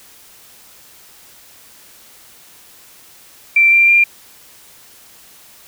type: tone with pitch steps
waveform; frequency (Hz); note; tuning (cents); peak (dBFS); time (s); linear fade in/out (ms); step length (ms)
sine; 2349 / 2369 / 2390; D7 / D7 / D7; 0 / +14 / +30; -7; 3.56-4.04; 5; 160
effects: white hiss -44 dBFS RMS until 5.67 s